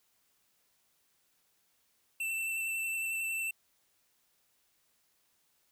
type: tone with vibrato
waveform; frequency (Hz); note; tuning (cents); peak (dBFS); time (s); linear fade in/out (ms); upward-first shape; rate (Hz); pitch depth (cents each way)
square; 2674; E7; +24; -33; 2.2-3.51; 5; square; 11; 12
effects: white hiss -73 dBFS RMS until 5.71 s